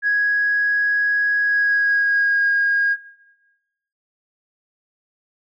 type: tone with pitch glide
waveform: sine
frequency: 1661.2 to 1631.7 Hz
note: G#6 to G#6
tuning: 0 to -31 cents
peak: -14 dBFS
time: 0.02-2.97 s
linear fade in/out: 50 ms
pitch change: -31 cents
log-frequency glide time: 1.39-2.47 s
effects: noise-tail reverb RT60 1.0 s tail -17 dB re dry + tanh soft clip ceiling -10 dBFS